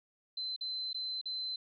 sine tone with dropouts, 4065 Hz, B7, 49 cents sharp, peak -35 dBFS, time 0.37-1.56 s, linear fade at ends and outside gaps 5 ms, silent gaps 0.563-0.609 / 0.931-0.944 / 1.214-1.256 s, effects none

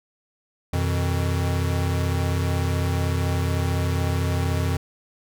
square tone cluster, 87.8 / 123.7 / 157.5 Hz, F2 / B2 / D#3, +10 / +3 / +21 cents, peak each -23 / -29 / -30 dBFS, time 0.73-4.77 s, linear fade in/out 5 ms, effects none

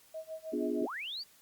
sine tone with tremolo, 637 Hz, D#5, 41 cents sharp, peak -37 dBFS, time 0.14-0.85 s, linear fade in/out 5 ms, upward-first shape sine, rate 6.4 Hz, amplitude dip 95%
sine chord, B diminished seventh, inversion none, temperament equal with one note detuned, 247.8 / 293.7 / 349.2 / 415.3 Hz, B3 / D4 / F4 / Ab4, +6 / 0 / 0 / 0 cents, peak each -36 dBFS, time 0.52-0.87 s, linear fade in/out 20 ms
sine linear sweep, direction up, 95.7 to 4827 Hz, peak -37 dBFS, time 0.81-1.24 s, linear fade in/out 20 ms
effects white hiss -62 dBFS RMS until 1.41 s + Opus 48 kbps

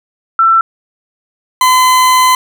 sine / 40% pulse tone pair in turn, 1339 / 1019.6 Hz, E6 / C6, +27 / -45 cents, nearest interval perfect fourth, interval 472 cents, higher first, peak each -5 dBFS, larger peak neither, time 0.39-0.61 / 1.61-2.35 s, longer second, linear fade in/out 2 ms, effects none

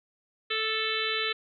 harmonic tone, 439.8 Hz, A4, 1 cent flat, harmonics 1 / 3 / 4 / 5 / 6 / 7 / 8 / 9, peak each -35 / -35 / -35 / -35 / -35 / -35 / -35 / -35 dBFS, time 0.5-1.33 s, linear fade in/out 10 ms, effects none

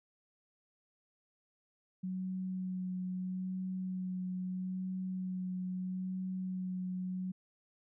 sine tone with vibrato, 185 Hz, F#3, in tune, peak -35 dBFS, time 2.03-7.32 s, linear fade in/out 10 ms, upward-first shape sine, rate 0.77 Hz, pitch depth 14 cents each way, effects none

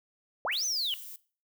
sine linear two-way sweep, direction up then down, 453.2 to 6272 to 2849 Hz, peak -28 dBFS, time 0.45-0.94 s, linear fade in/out 0 ms, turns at 0.65 s
violet noise, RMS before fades -44 dBFS, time 0.52-1.16 s, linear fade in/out 2 ms
effects noise-tail reverb RT60 0.4 s tail -19 dB re dry

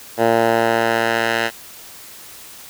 10% pulse tone with band-pass filter sweep, 115.1 Hz, A#2, 22 cents flat, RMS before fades -17 dBFS, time 0.17-1.51 s, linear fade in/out 50 ms, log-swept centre 690 to 2000 Hz, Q 0.96, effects white hiss -39 dBFS RMS until 2.69 s

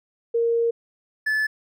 sine / triangle tone pair in turn, 464.9 / 1734.1 Hz, A#4 / A6, -5 / -26 cents, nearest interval octave + major seventh, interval 2279 cents, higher second, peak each -18 dBFS, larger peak neither, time 0.34-0.71 / 1.26-1.47 s, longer first, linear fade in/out 10 ms, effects none

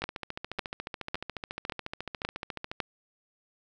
two click trains, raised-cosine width 0.3 ms, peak -19 / -13 dBFS, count 39 / 6, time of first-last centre 0.02-2.715 / 0.04-2.802 s, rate 14.1 / 1.81 Hz, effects none

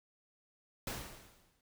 pink noise with exponential decay, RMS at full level -38 dBFS, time 0.87-1.61 s, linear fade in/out 2 ms, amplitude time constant 160 ms, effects none

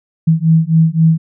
sine beating tone pair, 160 / 163.8 Hz, D#3 / E3, +49 / -11 cents, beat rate 3.8 Hz, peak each -11 dBFS, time 0.27-1.18 s, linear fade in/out 10 ms, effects none

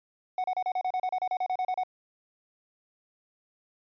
triangle tone bursts, 740 Hz, F#5, in tune, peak -24 dBFS, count 16, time 0.38-1.835 s, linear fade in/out 2 ms, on 60 ms, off 33 ms, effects resampled to 11025 Hz

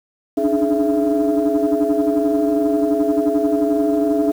sine tone cluster, 283.3 / 294.3 / 306 / 421.4 / 667 Hz, C#4 / D4 / D#4 / G#4 / E5, +38 / +4 / -29 / +25 / +20 cents, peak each -20 dBFS, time 0.37-4.32 s, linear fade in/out 10 ms, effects tanh soft clip ceiling -8 dBFS + 7-bit

